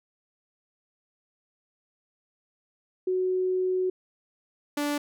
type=tone pair in turn; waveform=sine / sawtooth; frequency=370 / 291.4 Hz; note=F#4 / D4; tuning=0 / -13 cents; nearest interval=major third; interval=413 cents; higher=first; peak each=-23 / -22 dBFS; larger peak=second; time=3.07-3.9 / 4.77-4.98 s; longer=first; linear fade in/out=5 ms; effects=none